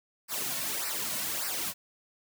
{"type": "noise with flanger", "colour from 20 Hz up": "white", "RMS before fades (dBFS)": -33, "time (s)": [0.28, 1.74], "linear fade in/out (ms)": 50, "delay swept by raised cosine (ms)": [0.29, 2.49], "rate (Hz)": 1.7, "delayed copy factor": -0.75, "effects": []}